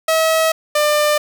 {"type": "tone pair in turn", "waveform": "sawtooth", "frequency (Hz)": [643, 597.2], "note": ["E5", "D5"], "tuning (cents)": [-43, 29], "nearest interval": "minor second", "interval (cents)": 128, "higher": "first", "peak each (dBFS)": -9, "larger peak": "neither", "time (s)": [[0.08, 0.52], [0.75, 1.18]], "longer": "first", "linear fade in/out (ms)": 5, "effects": []}